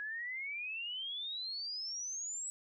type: exponential sweep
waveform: sine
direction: up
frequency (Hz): 1661.2 to 7900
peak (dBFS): -38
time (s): 0-2.5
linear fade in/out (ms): 0
effects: none